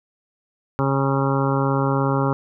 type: harmonic tone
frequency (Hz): 136.7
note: C#3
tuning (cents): -24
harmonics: 1 / 2 / 3 / 4 / 6 / 7 / 8 / 9 / 10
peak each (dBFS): -21 / -24 / -26 / -27 / -29 / -29 / -30 / -31 / -31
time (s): 0.79-2.33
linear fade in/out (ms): 0
effects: none